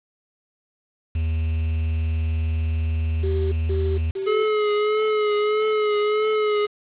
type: tone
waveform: triangle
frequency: 80.2 Hz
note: E2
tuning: 47 cents flat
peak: -18 dBFS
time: 1.15-4.11 s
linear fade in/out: 5 ms
type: tone bursts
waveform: sine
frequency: 386.8 Hz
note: G4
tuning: 23 cents flat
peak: -24 dBFS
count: 3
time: 3.23-4.44 s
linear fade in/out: 10 ms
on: 290 ms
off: 170 ms
type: tone with vibrato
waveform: square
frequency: 424.4 Hz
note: G#4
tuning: 38 cents sharp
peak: -19 dBFS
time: 4.26-6.67 s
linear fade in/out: 20 ms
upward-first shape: triangle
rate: 1.6 Hz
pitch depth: 36 cents each way
effects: resampled to 8000 Hz + 7-bit

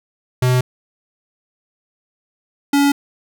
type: tone pair in turn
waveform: square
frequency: 126.4 / 283 Hz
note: B2 / C#4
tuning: +41 / +36 cents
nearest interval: octave + major second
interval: 1395 cents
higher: second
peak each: -13 / -12 dBFS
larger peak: second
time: 0.42-0.61 / 2.73-2.92 s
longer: neither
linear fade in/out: 5 ms
effects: none

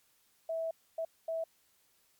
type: tone bursts at uneven times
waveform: sine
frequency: 653 Hz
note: E5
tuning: 17 cents flat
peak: -32 dBFS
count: 3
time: 0.49-0.71 / 0.98-1.05 / 1.28-1.44 s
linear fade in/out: 5 ms
effects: white hiss -70 dBFS RMS until 2.19 s + MP3 96 kbps

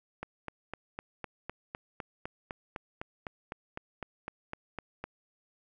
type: click train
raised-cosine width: 0.5 ms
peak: -22 dBFS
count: 20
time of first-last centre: 0.23-5.04 s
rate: 3.95 Hz
effects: none

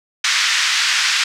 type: band-pass noise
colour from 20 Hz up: pink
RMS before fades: -17 dBFS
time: 0.24-1.24 s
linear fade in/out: 5 ms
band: 1500 to 6400 Hz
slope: 24 dB/octave
effects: none

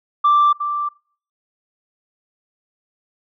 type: tone with echo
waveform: sine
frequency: 1174.7 Hz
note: D6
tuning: in tune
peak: -9 dBFS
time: 0.24-0.53 s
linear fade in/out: 10 ms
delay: 360 ms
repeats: 1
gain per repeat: -10 dB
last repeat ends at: 0.89 s
effects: noise-tail reverb RT60 0.5 s tail -25 dB re dry + tanh soft clip ceiling -8 dBFS

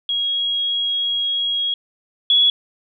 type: tone pair in turn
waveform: sine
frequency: 3299 / 3370 Hz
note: G#7 / G#7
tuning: -12 / +25 cents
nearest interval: unison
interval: 37 cents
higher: second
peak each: -18 / -11 dBFS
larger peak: second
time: 0.09-1.74 / 2.3-2.5 s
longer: first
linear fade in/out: 2 ms
effects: none

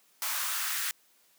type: noise with high-pass filter sweep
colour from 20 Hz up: white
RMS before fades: -32 dBFS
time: 0.22-0.91 s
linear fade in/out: 0 ms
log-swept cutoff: 990 to 1600 Hz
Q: 2
effects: white hiss -65 dBFS RMS until 1.38 s + high-pass 200 Hz 12 dB/octave

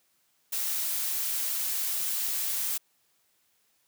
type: noise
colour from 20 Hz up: blue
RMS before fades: -30 dBFS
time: 0.52-2.78 s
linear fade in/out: 10 ms
effects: white hiss -70 dBFS RMS until 3.87 s + high-pass 80 Hz 12 dB/octave

